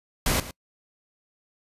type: noise with echo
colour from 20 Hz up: pink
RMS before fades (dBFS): -23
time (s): 0.26-0.4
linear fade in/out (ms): 2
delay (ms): 110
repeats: 1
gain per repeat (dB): -15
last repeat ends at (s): 0.51
effects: noise-tail reverb RT60 0.1 s tail -26 dB re dry + resampled to 32000 Hz